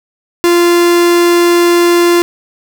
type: tone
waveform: 45% pulse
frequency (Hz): 346.6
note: F4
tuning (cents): -13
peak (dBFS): -6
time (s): 0.44-2.22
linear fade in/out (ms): 0
effects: none